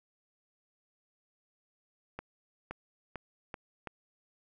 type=accelerating click train; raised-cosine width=0.5 ms; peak=-24 dBFS; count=5; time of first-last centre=2.19-3.873 s; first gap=520 ms; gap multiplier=0.86; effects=none